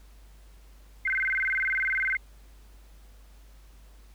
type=tone with vibrato; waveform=sine; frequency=1800 Hz; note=A6; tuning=39 cents sharp; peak=-24 dBFS; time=1.05-2.17 s; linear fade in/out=5 ms; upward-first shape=square; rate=20 Hz; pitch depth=270 cents each way; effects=added 50 Hz sine -49 dBFS peak until 4.14 s + pink hiss -61 dBFS RMS until 4.14 s